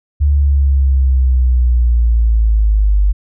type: linear sweep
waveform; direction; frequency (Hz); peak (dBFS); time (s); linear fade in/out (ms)
sine; down; 72.8 to 49; -8; 0.2-3.13; 20
effects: none